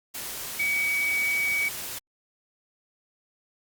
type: tone in noise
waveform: sine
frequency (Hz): 2265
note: C#7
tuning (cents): +37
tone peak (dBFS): -23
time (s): 0.59-1.69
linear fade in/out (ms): 10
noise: white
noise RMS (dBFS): -35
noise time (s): 0.14-1.99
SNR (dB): +9
effects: Opus 48 kbps